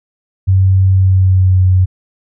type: tone with pitch glide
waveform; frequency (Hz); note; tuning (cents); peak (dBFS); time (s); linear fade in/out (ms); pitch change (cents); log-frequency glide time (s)
sine; 95 to 92.56; F#2 to F#2; +46 to +1; -6; 0.47-1.86; 20; -45; 0.92-1.63
effects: none